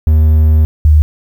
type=tone pair in turn; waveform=triangle / sine; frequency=77.78 / 76 Hz; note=D#2 / D#2; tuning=0 / -40 cents; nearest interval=unison; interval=40 cents; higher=first; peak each=-3 dBFS; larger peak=neither; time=0.07-0.65 / 0.85-1.02 s; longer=first; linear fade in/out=0 ms; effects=7-bit